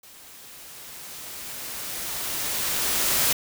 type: noise with level ramp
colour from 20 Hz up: white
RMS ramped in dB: -48 to -21 dBFS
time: 0.03-3.33 s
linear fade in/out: 5 ms
effects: none